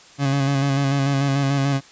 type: tone with vibrato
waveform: 30% pulse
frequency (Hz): 138.59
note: C#3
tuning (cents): 0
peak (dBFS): -15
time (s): 0.18-1.81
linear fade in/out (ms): 50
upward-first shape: square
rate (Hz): 6.8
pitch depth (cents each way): 28
effects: white hiss -47 dBFS RMS until 1.91 s + resampled to 16000 Hz